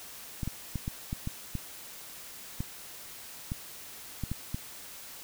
clicks, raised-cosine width 5 ms, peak -20 dBFS, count 12, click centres 0.432 / 0.476 / 0.757 / 0.879 / 1.129 / 1.274 / 1.553 / 2.605 / 3.519 / 4.237 / 4.316 / 4.545 s, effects white hiss -46 dBFS RMS until 5.23 s

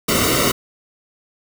pink noise with comb filter, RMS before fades -17 dBFS, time 0.08-0.52 s, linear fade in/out 10 ms, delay 1.2 ms, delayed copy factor -0.9, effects none

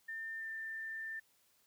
sine tone with pitch glide, 1800 to 1787.6 Hz, A6 to A6, +39 to +27 cents, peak -40 dBFS, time 0.08-1.2 s, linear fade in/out 10 ms, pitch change -12 cents, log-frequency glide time 0.36-0.5 s, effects white hiss -72 dBFS RMS until 1.66 s

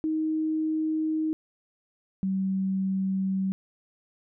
sine tone pair in turn, 314 / 191.3 Hz, D#4 / G3, +16 / -42 cents, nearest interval major sixth, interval 858 cents, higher first, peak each -24 dBFS, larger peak neither, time 0.04-1.33 / 2.23-3.52 s, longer neither, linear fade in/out 0 ms, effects none

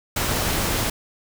pink noise, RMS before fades -23 dBFS, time 0.16-0.9 s, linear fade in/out 5 ms, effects none

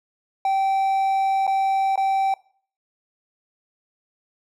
triangle tone with dropouts, 776 Hz, G5, 18 cents flat, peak -16 dBFS, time 0.45-2.34 s, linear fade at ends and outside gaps 2 ms, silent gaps 1.468-1.476 / 1.958-1.976 s, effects noise-tail reverb RT60 0.5 s tail -22 dB re dry

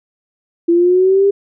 sine linear sweep, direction up, 336.3 to 402.8 Hz, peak -8 dBFS, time 0.68-1.31 s, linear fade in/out 10 ms, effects none

